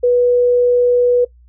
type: tone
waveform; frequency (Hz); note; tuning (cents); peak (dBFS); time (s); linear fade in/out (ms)
sine; 489.4; B4; -16; -9; 0.03-1.25; 10
effects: noise-tail reverb RT60 0.1 s tail -19 dB re dry + added 60 Hz sine -43 dBFS peak until 1.48 s